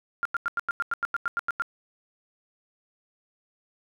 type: tone bursts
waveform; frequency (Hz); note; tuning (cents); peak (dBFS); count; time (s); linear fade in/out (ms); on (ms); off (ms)
sine; 1396.9; F6; 0; -23; 13; 0.23-1.621; 0; 23; 91
effects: none